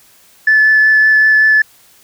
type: tone with vibrato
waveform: sine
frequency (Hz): 1737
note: A6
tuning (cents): -23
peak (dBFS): -5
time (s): 0.47-1.62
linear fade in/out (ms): 5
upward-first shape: triangle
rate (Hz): 5.3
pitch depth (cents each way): 10
effects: tanh soft clip ceiling -2 dBFS + white hiss -47 dBFS RMS until 2.03 s